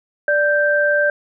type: tone pair together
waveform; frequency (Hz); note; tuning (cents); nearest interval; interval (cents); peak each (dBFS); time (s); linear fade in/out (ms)
sine; 587.3 / 1567.9; D5 / G6; 0 / 0; octave + perfect fourth; 1700; -16; 0.28-1.1; 2
effects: none